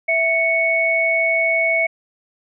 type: tone pair together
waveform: sine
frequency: 659.1 / 2217 Hz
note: E5 / C#7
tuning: 0 / 0 cents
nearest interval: octave + major sixth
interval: 2100 cents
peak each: -20 / -16 dBFS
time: 0.08-1.87 s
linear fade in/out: 10 ms
effects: none